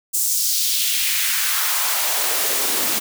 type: noise with high-pass filter sweep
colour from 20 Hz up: white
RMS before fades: -20 dBFS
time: 0.13-3 s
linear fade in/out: 20 ms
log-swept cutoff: 7700 to 210 Hz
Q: 1.6
effects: none

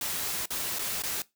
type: noise with dropouts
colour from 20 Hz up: white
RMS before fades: -32 dBFS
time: 0.01-1.22 s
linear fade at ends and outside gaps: 2 ms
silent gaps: 0.457-0.505 / 0.787-0.792 / 1.022-1.035 s
effects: noise-tail reverb RT60 0.2 s tail -20 dB re dry

